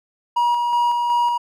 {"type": "tone with tremolo", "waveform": "triangle", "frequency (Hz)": 957, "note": "A#5", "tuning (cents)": 45, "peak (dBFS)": -13, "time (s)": [0.36, 1.38], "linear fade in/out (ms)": 10, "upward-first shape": "square", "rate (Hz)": 2.7, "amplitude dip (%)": 30, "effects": []}